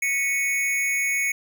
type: tone with amplitude modulation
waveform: square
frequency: 2217 Hz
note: C#7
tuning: in tune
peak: -19 dBFS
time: 0.02-1.32 s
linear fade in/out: 5 ms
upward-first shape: sine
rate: 259 Hz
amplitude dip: 65%
effects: none